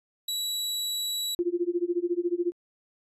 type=tone; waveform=sawtooth; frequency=3913 Hz; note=B7; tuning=17 cents flat; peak=-25 dBFS; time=0.28-1.35 s; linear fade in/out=5 ms
type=tone with tremolo; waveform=sine; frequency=349.2 Hz; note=F4; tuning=in tune; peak=-21 dBFS; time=1.39-2.52 s; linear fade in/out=0 ms; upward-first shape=sine; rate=14 Hz; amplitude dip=95%
effects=resampled to 32000 Hz